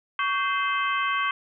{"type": "harmonic tone with a mistuned harmonic", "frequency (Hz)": 519, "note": "C5", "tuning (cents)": -14, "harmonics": [2, 3, 4, 5, 6], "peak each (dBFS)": [-25, -29, -31, -33, -35], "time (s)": [0.19, 1.31], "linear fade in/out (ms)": 2, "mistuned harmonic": 2, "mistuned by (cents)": 140, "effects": []}